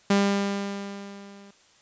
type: tone with level ramp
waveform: sawtooth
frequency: 199.7 Hz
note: G3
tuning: 32 cents sharp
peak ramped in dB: -13 to -43 dBFS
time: 0.1-1.51 s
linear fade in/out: 5 ms
effects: white hiss -58 dBFS RMS until 1.81 s + resampled to 16000 Hz